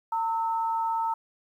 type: tone pair together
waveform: sine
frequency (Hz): 908.6 / 1300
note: A#5 / E6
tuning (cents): -45 / -24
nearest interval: tritone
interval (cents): 621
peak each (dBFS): -25 / -34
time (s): 0.12-1.14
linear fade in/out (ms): 5
effects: 10-bit